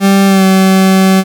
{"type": "tone with pitch glide", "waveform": "40% pulse", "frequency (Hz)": [196, 190.31], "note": ["G3", "F#3"], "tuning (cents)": [0, 49], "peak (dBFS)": -4, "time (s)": [0, 1.24], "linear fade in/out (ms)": 50, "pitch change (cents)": -51, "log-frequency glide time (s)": [0.26, 0.44], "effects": ["7-bit"]}